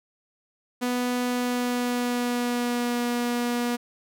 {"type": "tone with pitch glide", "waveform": "sawtooth", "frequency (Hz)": [246.8, 241], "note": ["B3", "B3"], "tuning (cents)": [-1, -42], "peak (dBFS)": -20, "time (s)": [0.81, 3.77], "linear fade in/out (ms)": 20, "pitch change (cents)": -41, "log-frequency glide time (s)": [1.25, 3.01], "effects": []}